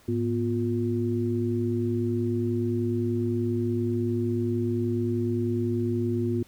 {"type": "tone cluster", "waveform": "sine", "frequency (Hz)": [106.4, 243, 353.2], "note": ["G#2", "B3", "F4"], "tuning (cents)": [42, -28, 20], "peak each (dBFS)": -28, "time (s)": [0.08, 6.43], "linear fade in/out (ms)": 5, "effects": ["pink hiss -57 dBFS RMS until 6.47 s"]}